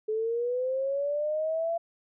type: linear sweep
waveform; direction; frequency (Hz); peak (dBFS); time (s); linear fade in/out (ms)
sine; up; 427.9 to 679; -26; 0.08-1.78; 10
effects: none